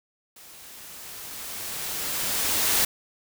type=noise with level ramp; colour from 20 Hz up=white; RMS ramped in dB=-48 to -21 dBFS; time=0.36-2.85 s; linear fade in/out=5 ms; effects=none